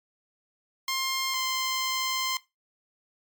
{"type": "tone pair in turn", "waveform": "10% pulse", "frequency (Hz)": [1060, 1044.8], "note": ["C6", "C6"], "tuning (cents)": [22, -3], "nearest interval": "unison", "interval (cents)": 25, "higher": "first", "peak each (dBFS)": -18, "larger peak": "neither", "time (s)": [[0.88, 1.34], [1.34, 2.37]], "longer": "second", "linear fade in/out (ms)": 2, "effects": ["noise-tail reverb RT60 0.2 s tail -17 dB re dry", "MP3 96 kbps"]}